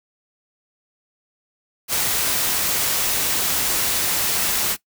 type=noise; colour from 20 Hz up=white; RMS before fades=-21 dBFS; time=1.88-4.77 s; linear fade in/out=50 ms; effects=noise-tail reverb RT60 0.1 s tail -18 dB re dry